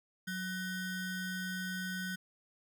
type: ring-modulated tone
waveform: square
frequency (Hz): 842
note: G#5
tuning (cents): +24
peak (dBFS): -34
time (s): 0.27-2.16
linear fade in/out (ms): 10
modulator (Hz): 658
effects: none